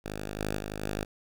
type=tone with level steps; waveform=5% pulse; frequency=51.6 Hz; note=G#1; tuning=10 cents flat; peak=-24 / -19 / -24 / -20 dBFS; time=0.04-1.05 s; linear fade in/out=20 ms; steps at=0.39 / 0.58 / 0.82 s; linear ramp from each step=5 ms; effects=none